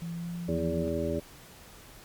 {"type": "tone with pitch glide", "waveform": "sine", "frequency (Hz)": [168.7, 172.64], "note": ["E3", "F3"], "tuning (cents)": [40, -20], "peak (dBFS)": -33, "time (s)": [0.02, 0.88], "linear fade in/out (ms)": 0, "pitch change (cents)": 40, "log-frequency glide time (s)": [0.13, 0.34]}
{"type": "harmonic tone", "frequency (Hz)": 82.41, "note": "E2", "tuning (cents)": 0, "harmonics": [1, 2, 3, 4, 5, 7], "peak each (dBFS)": [-36, -36, -35, -35, -34, -33], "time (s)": [0.48, 1.2], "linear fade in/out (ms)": 10}
{"effects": ["pink hiss -51 dBFS RMS until 2.04 s", "MP3 96 kbps"]}